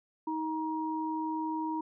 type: tone pair together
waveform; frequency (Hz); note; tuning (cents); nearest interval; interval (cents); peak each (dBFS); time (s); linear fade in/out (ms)
sine; 315.7 / 946.7; D#4 / A#5; +25 / +26; octave + perfect fifth; 1901; -33 / -34; 0.27-1.81; 5
effects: none